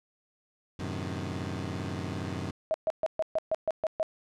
20% pulse chord, F# diminished seventh, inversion none, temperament equal, 92.5 / 110 / 130.81 / 155.56 Hz, F#2 / A2 / C3 / Eb3, 0 / 0 / 0 / 0 cents, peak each -31 / -36 / -35 / -35 dBFS, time 0.79-2.51 s, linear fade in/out 5 ms
sine tone bursts, 637 Hz, D#5, 41 cents sharp, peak -24 dBFS, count 9, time 2.71-4.029 s, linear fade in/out 0 ms, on 31 ms, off 130 ms
effects low-pass 7000 Hz 12 dB/octave

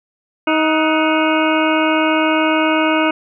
harmonic tone with a mistuned harmonic, 314.6 Hz, D#4, 19 cents sharp, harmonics 1 / 2 / 3 / 4 / 5 / 7 / 8 / 9, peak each -16 / -19 / -21 / -22 / -23 / -24 / -25 / -26 dBFS, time 0.47-3.11 s, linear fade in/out 5 ms, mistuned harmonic 5, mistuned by -86 cents, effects none

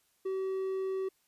triangle tone, 381.4 Hz, G4, 47 cents flat, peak -29 dBFS, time 0.25-1.09 s, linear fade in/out 10 ms, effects white hiss -72 dBFS RMS until 1.27 s + resampled to 32000 Hz

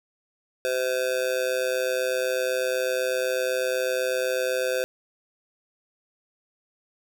square tone with amplitude modulation, 513 Hz, C5, 34 cents flat, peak -20 dBFS, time 0.65-4.84 s, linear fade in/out 0 ms, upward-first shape sine, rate 128 Hz, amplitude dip 90%, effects 10-bit

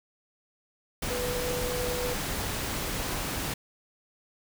sine tone in noise, 493.9 Hz, B4, in tune, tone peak -31 dBFS, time 1.1-2.14 s, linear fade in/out 5 ms, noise pink, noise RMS -32 dBFS, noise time 1.02-3.54 s, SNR -2 dB, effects none

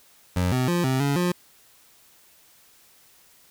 25% pulse tone with pitch steps, 90 / 127.7 / 174.6 / 131.1 / 141.3 / 177.5 Hz, F#2 / C3 / F3 / C3 / C#3 / F3, -47 / -42 / 0 / +4 / +34 / +28 cents, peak -17 dBFS, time 0.36-1.32 s, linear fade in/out 5 ms, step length 160 ms, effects white hiss -56 dBFS RMS until 3.5 s

